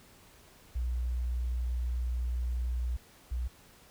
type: tone pair in turn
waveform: sine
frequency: 60.9 / 60.9 Hz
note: B1 / B1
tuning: -24 / -24 cents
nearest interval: unison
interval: 0 cents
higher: neither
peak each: -29 / -30 dBFS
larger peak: first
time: 0.75-2.97 / 3.31-3.48 s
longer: first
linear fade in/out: 10 ms
effects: pink hiss -58 dBFS RMS until 3.9 s